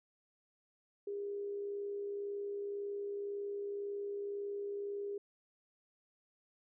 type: tone with amplitude modulation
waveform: sine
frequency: 404.6 Hz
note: G#4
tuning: 45 cents flat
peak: -36 dBFS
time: 1.07-5.18 s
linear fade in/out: 5 ms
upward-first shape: sine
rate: 61.9 Hz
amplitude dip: 30%
effects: none